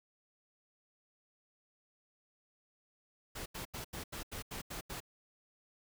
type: noise bursts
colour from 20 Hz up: pink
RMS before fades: -43 dBFS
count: 9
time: 3.35-5.004 s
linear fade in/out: 10 ms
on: 110 ms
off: 83 ms
effects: none